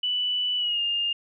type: tone with pitch glide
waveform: sine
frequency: 2972 to 2818 Hz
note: F#7 to F7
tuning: +7 to +15 cents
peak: -23 dBFS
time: 0.03-1.13 s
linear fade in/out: 5 ms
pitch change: -92 cents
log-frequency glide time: 0.57-0.81 s
effects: none